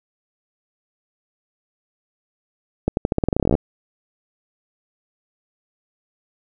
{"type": "accelerating click train", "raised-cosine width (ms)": 2, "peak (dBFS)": -4, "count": 18, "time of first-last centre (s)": [2.88, 3.552], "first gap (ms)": 91, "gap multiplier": 0.88, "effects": []}